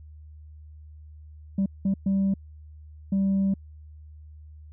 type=tone bursts at uneven times; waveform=sine; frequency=194.8 Hz; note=G3; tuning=11 cents flat; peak=-18 dBFS; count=4; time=1.58-1.66 / 1.85-1.94 / 2.06-2.34 / 3.12-3.54 s; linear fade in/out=5 ms; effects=tanh soft clip ceiling -19 dBFS + added 76 Hz sine -43 dBFS peak until 4.72 s